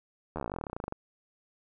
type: slowing click train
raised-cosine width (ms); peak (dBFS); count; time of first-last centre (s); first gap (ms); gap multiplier
1; -21; 24; 0.36-0.924; 12; 1.06
effects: none